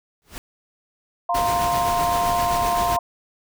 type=noise with exponential growth; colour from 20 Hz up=pink; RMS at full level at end=-31 dBFS; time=0.22-0.38 s; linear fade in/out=0 ms; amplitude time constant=34 ms
type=chord; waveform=sine; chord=F suspended fourth; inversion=none; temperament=equal; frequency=698.5 / 932.3 / 1046.5 Hz; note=F5 / Bb5 / C6; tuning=0 / 0 / 0 cents; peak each=-21 / -26 / -24 dBFS; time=1.29-2.99 s; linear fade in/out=5 ms
type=noise with tremolo; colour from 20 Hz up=pink; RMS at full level=-27 dBFS; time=1.34-2.97 s; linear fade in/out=10 ms; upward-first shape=sine; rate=7.7 Hz; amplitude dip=30%
effects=none